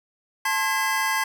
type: tone cluster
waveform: square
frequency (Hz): 879 / 1062 / 1634 / 2027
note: A5 / C6 / G#6 / B6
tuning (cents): -2 / +25 / -29 / +45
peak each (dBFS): -28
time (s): 0.45-1.24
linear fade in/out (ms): 5
effects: none